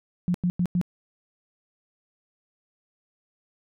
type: tone bursts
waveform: sine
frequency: 177.5 Hz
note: F3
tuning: 28 cents sharp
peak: -20 dBFS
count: 4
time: 0.28-0.814 s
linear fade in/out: 0 ms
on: 63 ms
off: 94 ms
effects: none